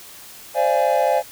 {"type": "chord", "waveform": "triangle", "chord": "D half-diminished seventh", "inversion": "third", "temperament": "equal with one note detuned", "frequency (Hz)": [523.3, 587.3, 681.7, 830.6], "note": ["C5", "D5", "F5", "Ab5"], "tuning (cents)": [0, 0, -42, 0], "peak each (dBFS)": -19, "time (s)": [0.54, 1.23], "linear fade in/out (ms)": 50, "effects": ["white hiss -41 dBFS RMS until 1.31 s"]}